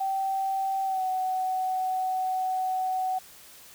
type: tone with pitch glide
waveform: sine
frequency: 774 to 748.5 Hz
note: G5 to F#5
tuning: -22 to +20 cents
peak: -25 dBFS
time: 0-3.19 s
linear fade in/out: 10 ms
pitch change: -58 cents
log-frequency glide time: 0.85-1.03 s
effects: white hiss -50 dBFS RMS until 3.74 s